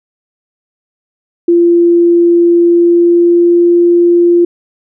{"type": "tone with pitch glide", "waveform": "sine", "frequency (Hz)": [343.6, 346.4], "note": ["F4", "F4"], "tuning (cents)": [-28, -14], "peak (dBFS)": -4, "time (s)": [1.48, 4.45], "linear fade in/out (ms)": 5, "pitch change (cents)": 14, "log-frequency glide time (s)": [2.62, 3.74], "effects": []}